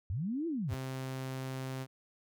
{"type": "linear two-way sweep", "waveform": "sine", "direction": "up then down", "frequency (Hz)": [77, 345.7, 77], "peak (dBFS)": -32, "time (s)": [0.1, 0.74], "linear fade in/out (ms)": 0, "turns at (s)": 0.47}
{"type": "tone", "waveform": "sawtooth", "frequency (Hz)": 131.5, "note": "C3", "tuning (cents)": 9, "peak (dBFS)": -33, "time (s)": [0.68, 1.87], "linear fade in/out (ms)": 50}
{"effects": []}